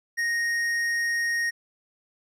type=tone with tanh clipping; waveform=sine; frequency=1864.7 Hz; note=A#6; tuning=in tune; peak=-25 dBFS; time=0.17-1.51 s; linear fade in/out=20 ms; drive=11 dB; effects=none